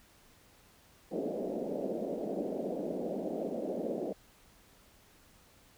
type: band-pass noise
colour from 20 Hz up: white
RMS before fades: -36 dBFS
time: 1.11-4.13 s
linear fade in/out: 10 ms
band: 180 to 630 Hz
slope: 48 dB/octave
effects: pink hiss -62 dBFS RMS until 5.77 s